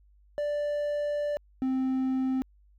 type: tone pair in turn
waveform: triangle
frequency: 587 / 261.5 Hz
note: D5 / C4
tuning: -1 / -1 cents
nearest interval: octave + major second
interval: 1400 cents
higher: first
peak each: -25 / -23 dBFS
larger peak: second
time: 0.38-1.37 / 1.62-2.42 s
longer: first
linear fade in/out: 0 ms
effects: added 50 Hz sine -57 dBFS peak until 2.78 s